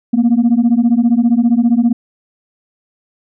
sine beating tone pair, 228.7 / 243.7 Hz, A#3 / B3, -33 / -23 cents, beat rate 15 Hz, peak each -10 dBFS, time 0.13-1.93 s, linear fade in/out 10 ms, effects tanh soft clip ceiling -5 dBFS

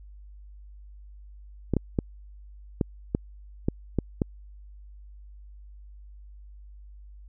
clicks, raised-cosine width 3 ms, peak -10 dBFS, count 8, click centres 1.737 / 1.767 / 1.988 / 2.812 / 3.149 / 3.685 / 3.987 / 4.218 s, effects added 50 Hz sine -44 dBFS peak until 7.28 s

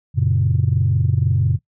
sine chord, F# major, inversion none, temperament equal, 92.5 / 116.54 / 138.59 Hz, F#2 / A#2 / C#3, 0 / 0 / 0 cents, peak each -18 dBFS, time 0.14-1.59 s, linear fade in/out 50 ms, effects noise-tail reverb RT60 0.1 s tail -21 dB re dry + tanh soft clip ceiling -6 dBFS

